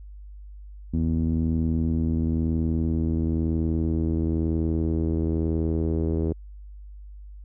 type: tone with low-pass filter sweep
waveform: sawtooth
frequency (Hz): 81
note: E2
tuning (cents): -30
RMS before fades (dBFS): -24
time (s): 0.93-6.33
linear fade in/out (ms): 10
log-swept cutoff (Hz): 240 to 390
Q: 3
effects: added 50 Hz sine -39 dBFS peak until 7.44 s